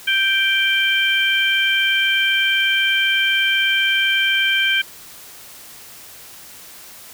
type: harmonic tone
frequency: 784 Hz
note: G5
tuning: in tune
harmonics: 2 / 3 / 4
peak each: -19 / -19 / -19 dBFS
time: 0.07-4.82 s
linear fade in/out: 10 ms
effects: white hiss -40 dBFS RMS until 7.13 s